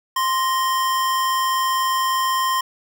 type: tone pair together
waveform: square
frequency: 1046.5 / 1864.7 Hz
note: C6 / A#6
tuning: 0 / 0 cents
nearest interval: minor seventh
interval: 1000 cents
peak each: -19 / -29 dBFS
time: 0.16-2.61 s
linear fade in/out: 5 ms
effects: none